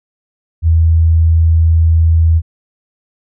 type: tone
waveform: sine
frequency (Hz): 81.7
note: E2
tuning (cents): -15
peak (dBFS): -6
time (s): 0.62-2.42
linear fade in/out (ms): 50
effects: none